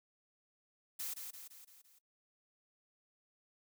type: noise with echo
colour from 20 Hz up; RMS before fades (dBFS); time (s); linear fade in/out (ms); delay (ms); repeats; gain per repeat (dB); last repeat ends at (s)
blue; -41; 0.99-1.14; 10; 170; 5; -5; 1.99
effects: noise-tail reverb RT60 0.1 s tail -19 dB re dry